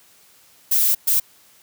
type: noise bursts at uneven times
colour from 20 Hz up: violet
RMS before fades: -17 dBFS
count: 2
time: 0.71-0.95 / 1.07-1.2 s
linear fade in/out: 10 ms
effects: white hiss -53 dBFS RMS until 1.62 s + high-pass 60 Hz 12 dB/octave